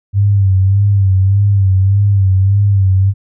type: tone with vibrato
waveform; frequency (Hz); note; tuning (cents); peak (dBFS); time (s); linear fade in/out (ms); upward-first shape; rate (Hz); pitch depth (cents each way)
sine; 98; G2; 0; -7; 0.13-3.14; 50; sine; 1.7; 63
effects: none